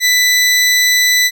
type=tone; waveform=20% pulse; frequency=1988 Hz; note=B6; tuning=11 cents sharp; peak=-4 dBFS; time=0-1.31 s; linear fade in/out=50 ms; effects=none